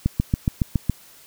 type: click train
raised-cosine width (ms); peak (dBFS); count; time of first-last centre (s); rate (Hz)
5; -6; 7; 0.06-0.897; 7.17
effects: white hiss -49 dBFS RMS until 1.26 s